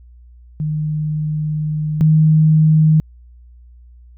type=tone pair in turn; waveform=sine; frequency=153 / 156.03 Hz; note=D#3 / D#3; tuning=-29 / +5 cents; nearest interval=unison; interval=34 cents; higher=second; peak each=-17 / -8 dBFS; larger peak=second; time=0.6-2.01 / 2.01-3 s; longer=first; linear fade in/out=0 ms; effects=added 60 Hz sine -40 dBFS peak until 4.17 s